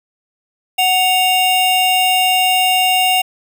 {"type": "tone pair together", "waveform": "square", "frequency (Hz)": [740, 2794], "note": ["F#5", "F7"], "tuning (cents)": [0, 0], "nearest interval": "octave + major seventh", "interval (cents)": 2300, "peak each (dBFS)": -15, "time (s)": [0.78, 3.22], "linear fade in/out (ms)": 10, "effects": []}